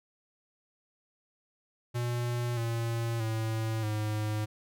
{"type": "tone with pitch steps", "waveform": "square", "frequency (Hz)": [120.6, 115.82, 111.23, 106.82], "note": ["B2", "A#2", "A2", "G#2"], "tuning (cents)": [-41, -11, 19, 49], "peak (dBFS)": -30, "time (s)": [1.94, 4.46], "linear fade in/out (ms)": 20, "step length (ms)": 630, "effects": []}